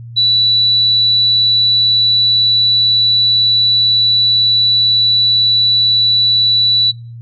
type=tone; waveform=sine; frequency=3951 Hz; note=B7; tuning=in tune; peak=-8 dBFS; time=0.16-6.92 s; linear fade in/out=20 ms; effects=noise-tail reverb RT60 0.3 s tail -22 dB re dry + added 117 Hz sine -28 dBFS peak until 7.21 s